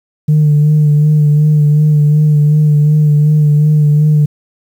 sine tone with vibrato, 150.1 Hz, D3, 38 cents sharp, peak -4 dBFS, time 0.28-4.26 s, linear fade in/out 10 ms, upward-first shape sine, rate 2.7 Hz, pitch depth 30 cents each way, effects tanh soft clip ceiling -3 dBFS + 7-bit

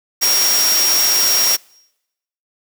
sine tone in noise, 5600 Hz, F8, 4 cents sharp, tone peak -14 dBFS, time 0.21-1.57 s, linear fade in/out 20 ms, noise white, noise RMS -18 dBFS, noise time 0.21-1.57 s, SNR +1 dB, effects noise-tail reverb RT60 0.9 s tail -26 dB re dry + high-pass 300 Hz 12 dB/octave

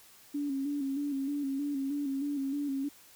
sine tone with vibrato, 280 Hz, C#4, 18 cents sharp, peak -30 dBFS, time 0.34-2.89 s, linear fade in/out 10 ms, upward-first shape square, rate 3.2 Hz, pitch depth 52 cents each way, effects white hiss -57 dBFS RMS until 3.15 s

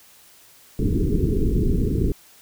pink low-pass noise, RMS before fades -20 dBFS, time 0.79-2.12 s, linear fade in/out 2 ms, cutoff 440 Hz, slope 96 dB/octave, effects white hiss -51 dBFS RMS until 2.41 s

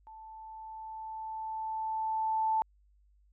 sine tone with level ramp, 880 Hz, A5, in tune, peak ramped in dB -47 to -25 dBFS, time 0.07-2.62 s, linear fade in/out 0 ms, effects added 50 Hz sine -62 dBFS peak until 3.32 s

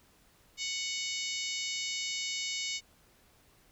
harmonic tone, 740 Hz, F#5, in tune, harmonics 3 / 4 / 5 / 6 / 7 / 8 / 9 / 10, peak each -39 / -40 / -41 / -42 / -42 / -43 / -44 / -44 dBFS, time 0.57-2.81 s, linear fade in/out 50 ms, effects pink hiss -64 dBFS RMS until 3.71 s

